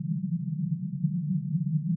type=band-pass noise; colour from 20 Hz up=white; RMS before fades=-29 dBFS; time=0-1.96 s; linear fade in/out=10 ms; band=140 to 190 Hz; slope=96 dB/octave; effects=none

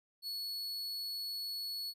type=tone; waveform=45% pulse; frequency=4393 Hz; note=C#8; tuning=16 cents flat; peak=-37 dBFS; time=0.22-1.94 s; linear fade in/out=50 ms; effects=resampled to 32000 Hz

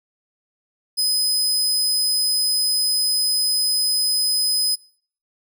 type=tone; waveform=sawtooth; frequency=5030 Hz; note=D#8; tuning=18 cents sharp; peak=-15 dBFS; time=0.97-4.76 s; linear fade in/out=20 ms; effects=noise-tail reverb RT60 0.5 s tail -22 dB re dry

